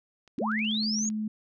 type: clicks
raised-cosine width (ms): 0.2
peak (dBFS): -36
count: 11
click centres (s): 0.277 / 0.387 / 0.517 / 0.592 / 0.65 / 0.712 / 0.752 / 0.833 / 0.987 / 1.052 / 1.101
type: linear sweep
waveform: sine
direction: up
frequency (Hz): 196 to 6790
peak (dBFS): -28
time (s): 0.38-1.09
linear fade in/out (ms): 2
type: tone with pitch glide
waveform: sine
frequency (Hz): 217.2 to 215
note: A3 to A3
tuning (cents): -22 to -40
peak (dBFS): -28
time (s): 0.41-1.28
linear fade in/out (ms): 5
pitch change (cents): -18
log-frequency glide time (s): 0.61-0.99
effects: none